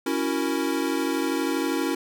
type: chord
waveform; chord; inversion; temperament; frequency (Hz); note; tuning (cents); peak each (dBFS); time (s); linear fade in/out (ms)
square; F# dominant seventh; second; equal; 277.2 / 329.6 / 370 / 466.2; C#4 / E4 / F#4 / A#4; 0 / 0 / 0 / 0; -28 / -28 / -32 / -33; 0.06-1.95; 5
effects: none